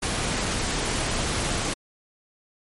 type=noise; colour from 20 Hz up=pink; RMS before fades=-26 dBFS; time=0.02-1.74 s; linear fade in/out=10 ms; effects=MP3 48 kbps

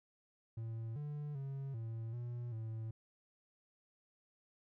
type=tone with pitch steps; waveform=triangle; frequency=113.3 / 147.5 / 136.7 / 113.3 / 120.4 / 111.6 Hz; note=A#2 / D3 / C#3 / A#2 / B2 / A2; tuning=-49 / +8 / -24 / -49 / -44 / +25 cents; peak=-38 dBFS; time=0.57-2.91 s; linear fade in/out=5 ms; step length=390 ms; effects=none

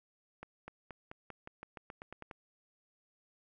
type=accelerating click train; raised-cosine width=0.5 ms; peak=-30 dBFS; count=13; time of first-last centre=0.43-2.312 s; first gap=250 ms; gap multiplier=0.91; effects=none

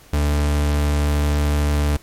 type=tone; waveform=40% pulse; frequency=73.42 Hz; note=D2; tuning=in tune; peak=-15 dBFS; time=0.13-1.97 s; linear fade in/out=5 ms; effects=pink hiss -48 dBFS RMS until 2.02 s + MP3 64 kbps

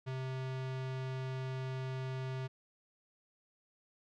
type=tone with low-pass filter; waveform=square; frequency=130.81 Hz; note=C3; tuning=in tune; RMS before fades=-39 dBFS; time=0.06-2.48 s; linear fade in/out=20 ms; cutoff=3900 Hz; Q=0.86; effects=none

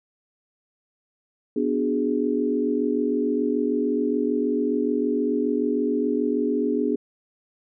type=chord; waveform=sine; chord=G# half-diminished seventh; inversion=first; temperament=equal; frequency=246.9 / 293.7 / 370 / 415.3 Hz; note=B3 / D4 / F#4 / G#4; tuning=0 / 0 / 0 / 0 cents; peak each=-25 / -25 / -31 / -25 dBFS; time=1.56-6.96 s; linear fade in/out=5 ms; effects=none

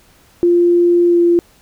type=tone with pitch glide; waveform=sine; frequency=347.7 to 344.5 Hz; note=F4 to F4; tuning=-8 to -24 cents; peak=-8 dBFS; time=0.43-1.39 s; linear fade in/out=0 ms; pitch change=-16 cents; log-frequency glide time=1.07-1.19 s; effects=pink hiss -50 dBFS RMS until 1.61 s

